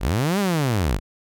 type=linear two-way sweep; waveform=sawtooth; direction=up then down; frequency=37.68 to 208.3 to 37.68 Hz; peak=-15 dBFS; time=0-1 s; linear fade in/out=50 ms; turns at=0.39 s; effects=none